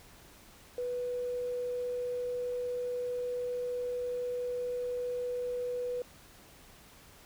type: tone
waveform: triangle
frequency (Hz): 492.3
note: B4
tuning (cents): -6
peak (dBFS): -28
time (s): 0.78-6.02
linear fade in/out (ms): 2
effects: tanh soft clip ceiling -30 dBFS + pink hiss -56 dBFS RMS until 7.25 s